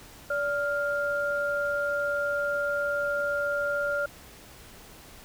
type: tone pair together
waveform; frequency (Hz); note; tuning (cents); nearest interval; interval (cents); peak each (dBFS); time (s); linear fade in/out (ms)
sine; 577.6 / 1401; D5 / F6; -29 / +5; octave + minor third; 1534; -28; 0.3-4.06; 5
effects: pink hiss -49 dBFS RMS until 5.24 s